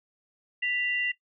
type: tone pair together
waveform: sine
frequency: 1975.5 / 2774 Hz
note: B6 / F7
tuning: 0 / -12 cents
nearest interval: tritone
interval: 588 cents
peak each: -28 dBFS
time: 0.62-1.12 s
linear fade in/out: 10 ms
effects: noise-tail reverb RT60 0.1 s tail -18 dB re dry